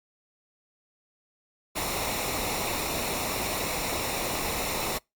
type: noise with comb filter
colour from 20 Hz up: pink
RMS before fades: -30 dBFS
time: 1.75-4.99 s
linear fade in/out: 20 ms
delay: 0.63 ms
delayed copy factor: -0.55
effects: noise-tail reverb RT60 0.2 s tail -26 dB re dry + Opus 48 kbps